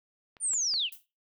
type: clicks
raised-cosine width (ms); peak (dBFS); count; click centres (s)
0.3; -36 / -29 / -30; 3; 0.368 / 0.535 / 0.739
type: linear sweep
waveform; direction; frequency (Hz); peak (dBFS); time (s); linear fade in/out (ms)
sine; down; 9270 to 2426; -26; 0.4-0.9; 50
type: noise with exponential decay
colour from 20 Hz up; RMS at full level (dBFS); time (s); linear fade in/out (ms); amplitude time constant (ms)
violet; -40; 0.92-1.06; 5; 30
effects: noise-tail reverb RT60 0.3 s tail -21 dB re dry